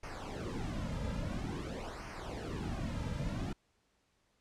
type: noise with flanger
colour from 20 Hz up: brown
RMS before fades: -39 dBFS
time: 0.03-3.53 s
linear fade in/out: 5 ms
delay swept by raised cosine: 0.26 to 2.76 ms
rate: 0.49 Hz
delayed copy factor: -0.75
effects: pink hiss -75 dBFS RMS until 4.4 s + low-pass 8000 Hz 12 dB/octave